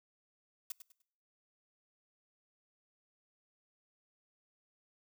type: noise with echo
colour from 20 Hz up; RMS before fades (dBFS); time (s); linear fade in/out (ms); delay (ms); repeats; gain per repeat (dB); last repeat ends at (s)
blue; -40; 0.7-0.72; 2; 100; 3; -11; 1.02
effects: noise-tail reverb RT60 0.8 s tail -26 dB re dry